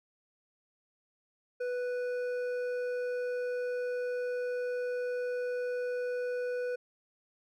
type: tone with hard clipping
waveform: triangle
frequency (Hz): 493.9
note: B4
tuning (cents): 0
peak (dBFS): -33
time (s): 1.6-6.76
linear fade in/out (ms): 10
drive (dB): 11
effects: none